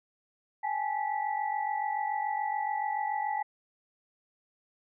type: tone cluster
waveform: sine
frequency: 811 / 858 / 1960 Hz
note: G#5 / A5 / B6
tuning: -41 / -44 / -14 cents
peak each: -33 / -31 / -39 dBFS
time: 0.63-3.43 s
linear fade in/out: 10 ms
effects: none